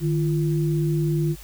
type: tone pair together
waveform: sine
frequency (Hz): 152.7 / 342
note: D#3 / F4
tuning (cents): -32 / -36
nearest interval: octave + major second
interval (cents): 1396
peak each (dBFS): -20 / -26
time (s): 0-1.36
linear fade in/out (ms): 50
effects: added 50 Hz sine -41 dBFS peak until 1.43 s + white hiss -46 dBFS RMS until 1.43 s